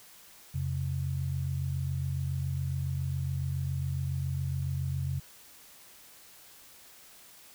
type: tone pair together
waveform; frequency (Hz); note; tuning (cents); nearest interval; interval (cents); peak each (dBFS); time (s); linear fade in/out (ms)
sine; 87.59 / 134.8; F2 / C#3; +6 / -48; perfect fifth; 746; -33 / -31; 0.54-5.2; 10
effects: white hiss -54 dBFS RMS until 7.54 s